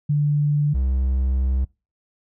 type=tone pair in turn; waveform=sine / triangle; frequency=146.83 / 65.16 Hz; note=D3 / C2; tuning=0 / -7 cents; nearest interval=octave + major second; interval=1407 cents; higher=first; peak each=-16 / -16 dBFS; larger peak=neither; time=0.09-0.74 / 0.74-1.65 s; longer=second; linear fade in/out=10 ms; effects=noise-tail reverb RT60 0.3 s tail -25 dB re dry